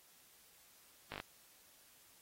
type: slowing click train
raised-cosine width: 0.3 ms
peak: -27 dBFS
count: 5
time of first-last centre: 1.12-1.201 s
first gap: 19 ms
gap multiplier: 1.04
effects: white hiss -65 dBFS RMS until 2.21 s + AAC 48 kbps